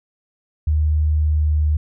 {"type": "tone with pitch glide", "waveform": "sine", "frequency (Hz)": [76.5, 75.88], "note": ["D#2", "D#2"], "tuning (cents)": [-29, -43], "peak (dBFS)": -14, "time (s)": [0.67, 1.77], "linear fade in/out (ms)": 5, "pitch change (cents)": -14, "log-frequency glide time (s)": [1.21, 1.6], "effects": []}